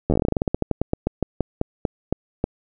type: slowing click train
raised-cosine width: 2 ms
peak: -6 dBFS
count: 26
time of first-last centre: 0.1-2.441 s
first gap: 11 ms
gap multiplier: 1.15
effects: none